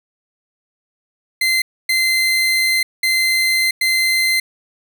30% pulse tone bursts at uneven times, 2071 Hz, C7, 18 cents flat, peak -11 dBFS, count 4, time 1.41-1.62 / 1.89-2.83 / 3.03-3.71 / 3.81-4.4 s, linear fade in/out 5 ms, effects none

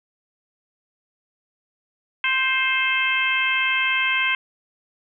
harmonic tone with a mistuned harmonic, 523.3 Hz, C5, in tune, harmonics 2 / 3 / 4 / 5 / 6, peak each -28 / -25 / -23 / -23 / -28 dBFS, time 2.24-4.35 s, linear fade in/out 2 ms, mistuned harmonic 4, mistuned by +17 cents, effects none

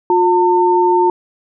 sine tone pair together, 356.8 / 903 Hz, F4 / A5, +37 / +45 cents, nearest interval octave + major third, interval 1608 cents, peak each -12 dBFS, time 0.1-1.1 s, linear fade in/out 2 ms, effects none

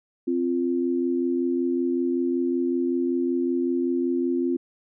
sine tone pair together, 261.6 / 346.9 Hz, C4 / F4, 0 / -12 cents, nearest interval perfect fourth, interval 488 cents, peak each -24 / -24 dBFS, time 0.27-4.57 s, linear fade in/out 10 ms, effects none

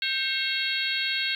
harmonic tone with a mistuned harmonic, 542 Hz, C#5, 39 cents flat, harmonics 3 / 4 / 5 / 6 / 7 / 8, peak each -32 / -32 / -32 / -32 / -32 / -32 dBFS, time 0.02-1.35 s, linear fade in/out 2 ms, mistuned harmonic 3, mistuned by -63 cents, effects 9-bit

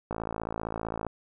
click train, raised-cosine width 1 ms, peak -18 dBFS, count 54, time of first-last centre 0.11-1.067 s, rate 55.4 Hz, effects none

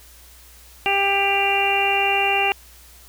harmonic tone, 396.3 Hz, G4, 19 cents sharp, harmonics 1 / 2 / 3 / 4 / 5 / 6 / 7, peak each -26 / -21 / -32 / -33 / -31 / -24 / -21 dBFS, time 0.86-2.52 s, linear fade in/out 0 ms, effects added 60 Hz sine -48 dBFS peak until 3.08 s + white hiss -48 dBFS RMS until 3.08 s

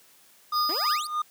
square tone, 4978 Hz, D#8, in tune, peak -27 dBFS, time 0.52-0.98 s, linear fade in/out 50 ms
triangle tone with tremolo, 1220 Hz, D#6, 34 cents flat, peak -21 dBFS, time 0.52-1.22 s, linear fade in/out 5 ms, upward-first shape sine, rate 3.2 Hz, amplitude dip 75%
25% pulse exponential sweep, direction up, 287.2 to 5000 Hz, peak -28 dBFS, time 0.69-1.07 s, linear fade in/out 2 ms
effects white hiss -57 dBFS RMS until 1.3 s + high-pass 150 Hz 12 dB/octave

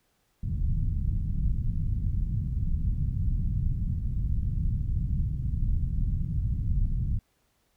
pink low-pass noise, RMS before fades -27 dBFS, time 0.43-7.19 s, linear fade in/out 5 ms, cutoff 150 Hz, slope 24 dB/octave, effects pink hiss -71 dBFS RMS until 7.76 s

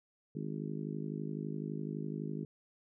harmonic tone, 51.91 Hz, G#1, in tune, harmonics 3 / 4 / 5 / 6 / 7 / 8, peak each -40 / -42 / -44 / -46 / -47 / -48 dBFS, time 0.35-2.45 s, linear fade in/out 5 ms, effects none

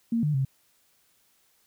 sine tone with pitch steps, 230.9 / 149.7 / 134.2 Hz, A#3 / D3 / C3, -16 / +33 / +44 cents, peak -22 dBFS, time 0.12-0.45 s, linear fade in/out 5 ms, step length 110 ms, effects white hiss -66 dBFS RMS until 1.66 s

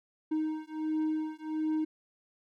triangle beating tone pair, 311.1 / 312.5 Hz, D#4 / D#4, 0 / +8 cents, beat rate 1.4 Hz, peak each -31 dBFS, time 0.31-1.85 s, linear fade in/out 10 ms, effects none

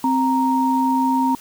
sine tone pair together, 261.6 / 932.2 Hz, C4 / A#5, 0 / 0 cents, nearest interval octave + minor seventh, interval 2200 cents, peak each -18 dBFS, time 0.04-1.35 s, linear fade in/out 2 ms, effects white hiss -43 dBFS RMS until 1.4 s

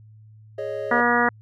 triangle chord, Ab suspended fourth, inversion none, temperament just, 415.3 / 553.7 / 623 Hz, Ab4 / Db5 / Eb5, 0 / -2 / +2 cents, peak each -30 / -28 / -29 dBFS, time 0.58-1.01 s, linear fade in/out 5 ms
harmonic tone, 240 Hz, B3, 49 cents flat, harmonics 1 / 2 / 3 / 4 / 5 / 6 / 7 / 8, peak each -25 / -25 / -25 / -25 / -25 / -25 / -25 / -25 dBFS, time 0.91-1.29 s, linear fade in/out 5 ms
effects added 108 Hz sine -45 dBFS peak until 1.41 s

